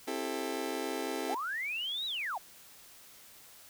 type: chord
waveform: 30% pulse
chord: A minor seventh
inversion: first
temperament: just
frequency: 264 / 330 / 396 / 440 Hz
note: C4 / E4 / G4 / A4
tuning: +16 / +2 / +18 / 0 cents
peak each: -37 dBFS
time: 0.07-1.35 s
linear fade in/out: 10 ms
type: linear two-way sweep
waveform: sine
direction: up then down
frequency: 659.3 to 3951 to 659.3 Hz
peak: -33 dBFS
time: 1.29-2.38 s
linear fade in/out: 5 ms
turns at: 2.06 s
effects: white hiss -55 dBFS RMS until 3.69 s